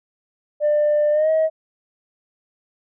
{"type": "tone with pitch glide", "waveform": "sine", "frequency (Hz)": [596, 635.1], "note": ["D5", "D#5"], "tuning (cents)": [25, 35], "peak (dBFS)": -13, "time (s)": [0.6, 1.5], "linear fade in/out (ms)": 50, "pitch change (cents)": 110, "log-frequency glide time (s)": [1.12, 1.3], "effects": ["tanh soft clip ceiling -12 dBFS"]}